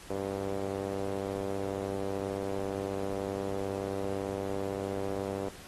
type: tone with band-pass filter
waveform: sawtooth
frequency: 98 Hz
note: G2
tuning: in tune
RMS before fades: -35 dBFS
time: 0.1-5.49 s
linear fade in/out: 0 ms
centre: 470 Hz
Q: 2.2
effects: pink hiss -50 dBFS RMS until 5.67 s + AAC 32 kbps